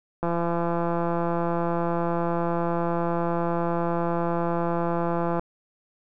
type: click train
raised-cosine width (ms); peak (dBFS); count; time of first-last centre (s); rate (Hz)
1; -13; 879; 0.23-5.395; 170
effects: none